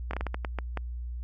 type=slowing click train; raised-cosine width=0.5 ms; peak=-17 dBFS; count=9; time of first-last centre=0.11-0.773 s; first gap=24 ms; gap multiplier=1.34; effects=added 60 Hz sine -33 dBFS peak until 1.23 s + AAC 64 kbps